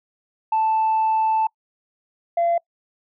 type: tone pair in turn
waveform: sine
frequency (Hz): 880 / 683.6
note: A5 / F5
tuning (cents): 0 / -37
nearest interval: major third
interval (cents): 437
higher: first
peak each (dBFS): -15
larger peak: neither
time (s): 0.52-1.47 / 2.37-2.58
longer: first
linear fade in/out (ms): 5
effects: noise-tail reverb RT60 0.1 s tail -26 dB re dry + tanh soft clip ceiling -14 dBFS